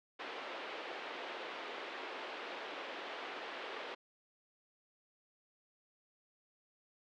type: band-pass noise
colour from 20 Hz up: pink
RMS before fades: -45 dBFS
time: 0.19-3.95 s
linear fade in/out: 10 ms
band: 360 to 3500 Hz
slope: 24 dB/octave
effects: none